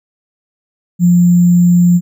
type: tone with sample-and-hold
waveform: sine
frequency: 175.3 Hz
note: F3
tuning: 7 cents sharp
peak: -5 dBFS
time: 0.99-2.01 s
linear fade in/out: 50 ms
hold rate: 7350 Hz
effects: none